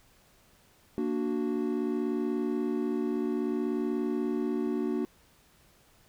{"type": "chord", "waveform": "triangle", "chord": "Bb augmented", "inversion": "none", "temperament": "equal", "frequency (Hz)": [233.1, 293.7, 370], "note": ["Bb3", "D4", "F#4"], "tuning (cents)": [0, 0, 0], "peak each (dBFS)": -30, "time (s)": [0.98, 5.05], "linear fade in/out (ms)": 0, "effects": ["pink hiss -62 dBFS RMS until 6.08 s"]}